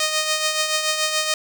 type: tone with tremolo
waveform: 5% pulse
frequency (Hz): 620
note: D#5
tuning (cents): -6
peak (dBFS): -6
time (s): 0-1.34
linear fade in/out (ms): 2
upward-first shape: triangle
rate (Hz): 7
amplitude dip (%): 55
effects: none